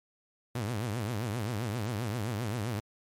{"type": "tone with vibrato", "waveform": "sawtooth", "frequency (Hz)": 111.9, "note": "A2", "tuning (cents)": 30, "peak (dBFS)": -27, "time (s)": [0.55, 2.8], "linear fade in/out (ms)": 5, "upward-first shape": "triangle", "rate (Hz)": 7.6, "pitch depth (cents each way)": 250, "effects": ["MP3 64 kbps"]}